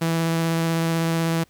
sawtooth tone with vibrato, 164.81 Hz, E3, in tune, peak -16 dBFS, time 0.01-1.44 s, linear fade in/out 10 ms, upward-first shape sine, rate 16 Hz, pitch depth 9 cents each way, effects pink hiss -59 dBFS RMS until 1.49 s

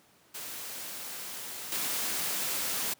white noise with level steps, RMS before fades -40 / -32 dBFS, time 0.34-2.94 s, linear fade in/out 10 ms, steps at 1.72 s, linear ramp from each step 2 ms, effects pink hiss -62 dBFS RMS until 2.99 s + high-pass 150 Hz 12 dB/octave

